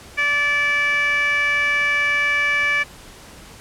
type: tone with band-pass filter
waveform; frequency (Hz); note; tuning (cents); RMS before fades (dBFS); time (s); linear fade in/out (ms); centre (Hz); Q
15% pulse; 580; D5; -22; -19; 0.17-2.84; 20; 2100; 6
effects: pink hiss -42 dBFS RMS until 3.6 s + low-pass 11000 Hz 12 dB/octave